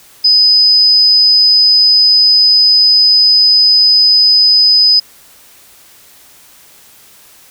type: tone with amplitude modulation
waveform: sine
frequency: 5010 Hz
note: D#8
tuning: 11 cents sharp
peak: -3 dBFS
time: 0.24-5 s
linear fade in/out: 10 ms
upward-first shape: sine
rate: 207 Hz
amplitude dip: 35%
effects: white hiss -42 dBFS RMS until 7.5 s